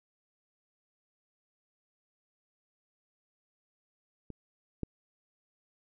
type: clicks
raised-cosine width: 3 ms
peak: -29 / -20 dBFS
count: 2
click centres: 4.303 / 4.833 s
effects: none